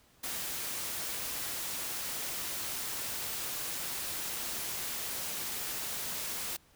white noise, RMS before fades -37 dBFS, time 0.23-6.57 s, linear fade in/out 10 ms, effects pink hiss -64 dBFS RMS until 6.75 s

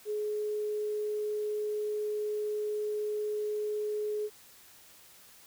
sine tone, 422 Hz, G#4, 28 cents sharp, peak -30 dBFS, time 0.05-4.3 s, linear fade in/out 50 ms, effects white hiss -56 dBFS RMS until 5.46 s

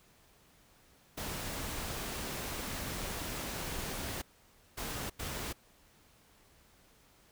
pink noise bursts at uneven times, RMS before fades -39 dBFS, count 3, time 1.17-4.22 / 4.77-5.1 / 5.19-5.53 s, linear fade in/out 10 ms, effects pink hiss -64 dBFS RMS until 7.31 s

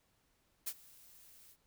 blue noise with ADSR envelope, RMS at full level -37 dBFS, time 0.66-1.57 s, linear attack 15 ms, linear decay 56 ms, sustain -23 dB, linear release 59 ms, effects pink hiss -75 dBFS RMS until 1.66 s

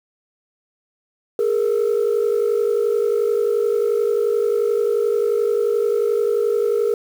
sine tone pair together, 414.8 / 466.2 Hz, G#4 / A#4, -2 / 0 cents, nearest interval major second, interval 202 cents, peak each -17 dBFS, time 1.39-6.94 s, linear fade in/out 2 ms, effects tanh soft clip ceiling -12 dBFS + 7-bit

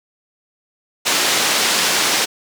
white band-pass noise, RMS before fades -17 dBFS, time 1.05-2.26 s, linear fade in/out 20 ms, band 220 to 6100 Hz, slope 12 dB/octave, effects none

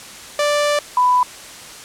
sawtooth / sine tone pair in turn, 587.3 / 994.6 Hz, D5 / B5, 0 / +12 cents, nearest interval major sixth, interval 912 cents, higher second, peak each -11 dBFS, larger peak neither, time 0.39-0.79 / 0.97-1.23 s, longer first, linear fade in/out 2 ms, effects white hiss -36 dBFS RMS until 1.84 s + low-pass 9000 Hz 12 dB/octave

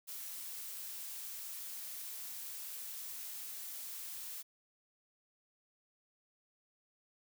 blue noise, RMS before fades -45 dBFS, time 0.07-4.43 s, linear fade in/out 20 ms, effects none

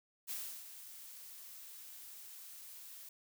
blue noise with ADSR envelope, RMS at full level -41 dBFS, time 0.27-3.09 s, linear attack 31 ms, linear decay 330 ms, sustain -11 dB, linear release 4 ms, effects none

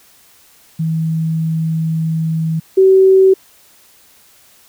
sine tone pair in turn, 161.1 / 381.3 Hz, E3 / G4, -39 / -48 cents, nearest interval octave + minor third, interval 1491 cents, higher second, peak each -14 / -5 dBFS, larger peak second, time 0.79-2.6 / 2.77-3.34 s, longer first, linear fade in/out 10 ms, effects white hiss -48 dBFS RMS until 4.68 s

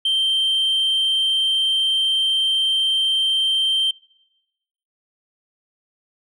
sine tone, 3136 Hz, G7, in tune, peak -14 dBFS, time 0.05-3.91 s, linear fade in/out 5 ms, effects noise-tail reverb RT60 1.0 s tail -25 dB re dry + tanh soft clip ceiling -15 dBFS

